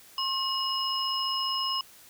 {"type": "tone cluster", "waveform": "sine", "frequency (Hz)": [1071, 2905, 5140], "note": ["C6", "F#7", "E8"], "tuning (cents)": [40, -32, -45], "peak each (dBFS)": -31, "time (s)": [0.18, 1.81], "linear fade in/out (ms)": 2, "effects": ["white hiss -53 dBFS RMS until 2.09 s"]}